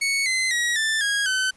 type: tone with pitch steps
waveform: sawtooth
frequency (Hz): 2217 / 2057 / 1907.8 / 1769.8 / 1641.8 / 1523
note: C#7 / C7 / A#6 / A6 / G#6 / F#6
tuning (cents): 0 / -30 / +40 / +10 / -20 / +50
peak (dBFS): -17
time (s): 0.01-1.51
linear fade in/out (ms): 10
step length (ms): 250
effects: pink hiss -56 dBFS RMS until 1.56 s + resampled to 24000 Hz